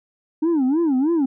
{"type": "tone with vibrato", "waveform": "sine", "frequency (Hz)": 294.9, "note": "D4", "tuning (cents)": 7, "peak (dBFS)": -13, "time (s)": [0.42, 1.26], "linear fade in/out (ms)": 10, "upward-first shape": "sine", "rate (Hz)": 3.2, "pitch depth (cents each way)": 260, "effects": ["tanh soft clip ceiling -15 dBFS"]}